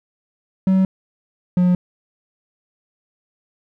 triangle tone pair in turn, 189.5 / 179.45 Hz, F#3 / F3, +42 / +47 cents, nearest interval minor second, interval 95 cents, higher first, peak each -10 dBFS, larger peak neither, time 0.67-0.85 / 1.57-1.75 s, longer neither, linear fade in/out 2 ms, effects none

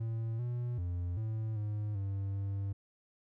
triangle tone with pitch steps, 113.3 / 121.3 / 88 / 110.3 / 105.3 / 98.2 / 98.8 Hz, A#2 / B2 / F2 / A2 / G#2 / G2 / G2, -49 / -31 / +14 / +5 / +24 / +4 / +14 cents, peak -31 dBFS, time 0-2.73 s, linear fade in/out 10 ms, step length 390 ms, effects none

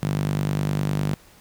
sawtooth tone with high-pass filter, 49.86 Hz, G1, 30 cents sharp, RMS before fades -24 dBFS, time 0.02-1.14 s, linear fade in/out 0 ms, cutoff 150 Hz, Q 3.4, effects pink hiss -52 dBFS RMS until 1.4 s

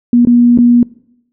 sine tone with dropouts, 240.4 Hz, B3, 46 cents flat, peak -4 dBFS, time 0.13-0.83 s, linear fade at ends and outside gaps 2 ms, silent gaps 0.251-0.271 / 0.576-0.586 s, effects noise-tail reverb RT60 0.8 s tail -22 dB re dry

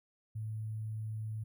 sine tone with sample-and-hold, 109 Hz, A2, 16 cents flat, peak -36 dBFS, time 0.35-1.44 s, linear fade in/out 10 ms, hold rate 11025 Hz, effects none

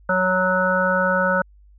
harmonic tone, 185 Hz, F#3, in tune, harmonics 1 / 3 / 5 / 7 / 8, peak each -25 / -21 / -26 / -24 / -21 dBFS, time 0.09-1.42 s, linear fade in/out 5 ms, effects added 50 Hz sine -47 dBFS peak until 1.78 s

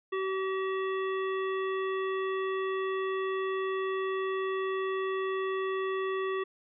harmonic tone with a mistuned harmonic, 381.8 Hz, G4, 46 cents flat, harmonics 1 / 3 / 5 / 7 / 9, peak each -30 / -36 / -40 / -47 / -49 dBFS, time 0.12-6.44 s, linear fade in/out 10 ms, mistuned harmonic 9, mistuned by -16 cents, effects none

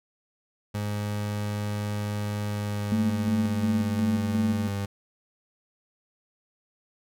30% pulse tone with pitch glide, 103.83 to 100.12 Hz, G#2 to G2, 0 to +37 cents, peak -25 dBFS, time 0.74-4.86 s, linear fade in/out 10 ms, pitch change -63 cents, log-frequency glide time 2.46-4.37 s
sine tone with tremolo, 220 Hz, A3, in tune, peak -22 dBFS, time 2.92-4.68 s, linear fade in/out 0 ms, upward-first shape square, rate 2.8 Hz, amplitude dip 45%
effects none

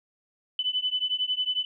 sine beating tone pair, 3000 / 3011 Hz, F#7 / F#7, +23 / +30 cents, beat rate 11 Hz, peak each -28 dBFS, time 0.59-1.65 s, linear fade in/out 2 ms, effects none

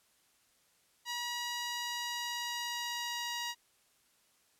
10% pulse tone with pitch glide, 961 to 952.7 Hz, B5 to A#5, -48 to +37 cents, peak -27 dBFS, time 1.05-3.55 s, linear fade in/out 50 ms, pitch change -15 cents, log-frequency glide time 1.58-3.44 s, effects white hiss -70 dBFS RMS until 4.59 s + low-pass 12000 Hz 12 dB/octave

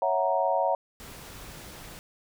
sine chord, F# dominant seventh, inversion second, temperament equal with one note detuned, 554.4 / 659.3 / 740 / 935 Hz, C#5 / E5 / F#5 / A#5, 0 / 0 / 0 / +5 cents, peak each -28 dBFS, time 0.02-0.75 s, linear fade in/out 2 ms
pink noise, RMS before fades -44 dBFS, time 1-1.99 s, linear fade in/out 0 ms
effects none

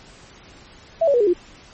sine tone with pitch steps, 659.3 / 564.1 / 482.6 / 412.9 / 353.3 Hz, E5 / C#5 / B4 / G#4 / F4, 0 / +30 / -40 / -10 / +20 cents, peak -13 dBFS, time 1.01-1.335 s, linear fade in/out 10 ms, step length 65 ms, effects pink hiss -46 dBFS RMS until 1.73 s + MP3 32 kbps

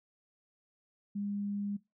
sine tone, 202.8 Hz, G#3, 41 cents flat, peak -33 dBFS, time 1.15-1.77 s, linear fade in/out 10 ms, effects noise-tail reverb RT60 0.2 s tail -19 dB re dry

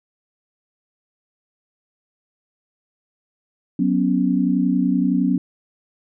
sine chord, F# suspended fourth, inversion none, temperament just, 185 / 246.7 / 277.5 Hz, F#3 / B3 / C#4, 0 / -2 / +2 cents, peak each -20 dBFS, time 3.79-5.38 s, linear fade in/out 5 ms, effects none

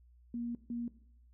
sine tone bursts at uneven times, 237 Hz, A#3, 29 cents sharp, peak -35 dBFS, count 2, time 0.34-0.55 / 0.7-0.88 s, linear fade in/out 2 ms, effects noise-tail reverb RT60 0.7 s tail -17 dB re dry + added 60 Hz sine -59 dBFS peak until 1.33 s

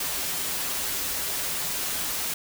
white noise with comb filter, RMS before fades -29 dBFS, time 0-2.34 s, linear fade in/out 5 ms, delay 8.8 ms, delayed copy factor -0.5, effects none

